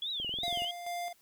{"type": "tone with vibrato", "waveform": "sine", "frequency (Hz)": 3322, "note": "G#7", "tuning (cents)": 0, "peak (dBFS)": -33, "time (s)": [0.02, 0.71], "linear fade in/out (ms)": 2, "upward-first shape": "triangle", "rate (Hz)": 2.9, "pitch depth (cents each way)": 300}
{"type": "click train", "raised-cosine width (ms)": 2, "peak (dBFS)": -33, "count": 10, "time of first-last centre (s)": [0.2, 0.621], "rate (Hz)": 21.4}
{"type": "tone with tremolo", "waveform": "square", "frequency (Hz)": 699, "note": "F5", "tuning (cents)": 1, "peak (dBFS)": -35, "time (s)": [0.43, 1.13], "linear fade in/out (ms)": 5, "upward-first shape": "square", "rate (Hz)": 2.3, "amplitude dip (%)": 50}
{"effects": ["white hiss -66 dBFS RMS until 1.21 s"]}